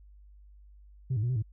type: tone with pitch steps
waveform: sine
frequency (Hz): 130 / 105 / 121 / 128.8 / 107.8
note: C3 / G#2 / B2 / C3 / A2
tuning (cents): -11 / +19 / -35 / -27 / -35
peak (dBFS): -24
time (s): 1.1-1.425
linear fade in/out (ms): 10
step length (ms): 65
effects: tanh soft clip ceiling -24 dBFS + added 50 Hz sine -51 dBFS peak until 1.52 s